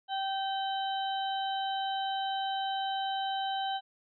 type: harmonic tone with a mistuned harmonic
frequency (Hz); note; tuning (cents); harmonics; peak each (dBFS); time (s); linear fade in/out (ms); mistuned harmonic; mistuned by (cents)
777; G5; -16; 1 / 2 / 4 / 5; -31 / -42 / -39 / -43; 0.08-3.81; 50; 4; -19
effects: none